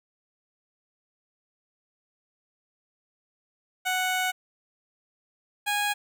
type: tone pair in turn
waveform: 15% pulse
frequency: 740 / 824.7 Hz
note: F#5 / G#5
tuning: 0 / -12 cents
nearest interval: major second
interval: 188 cents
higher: second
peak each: -18 dBFS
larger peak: neither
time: 3.85-4.32 / 5.66-5.94 s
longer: first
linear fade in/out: 20 ms
effects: none